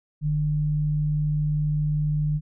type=tone pair together; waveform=sine; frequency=42.54 / 150 Hz; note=F1 / D3; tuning=-45 / +37 cents; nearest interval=octave + minor seventh; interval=2182 cents; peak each=-31 / -21 dBFS; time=0.21-2.41 s; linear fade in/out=50 ms; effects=none